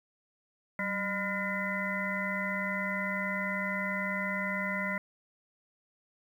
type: harmonic tone with a mistuned harmonic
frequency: 202.1 Hz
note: G#3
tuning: 47 cents flat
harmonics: 1 / 3 / 5 / 7 / 9 / 10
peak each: -36 / -39 / -40 / -39 / -40 / -34 dBFS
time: 0.79-4.98 s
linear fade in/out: 2 ms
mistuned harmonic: 1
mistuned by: -90 cents
effects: 10-bit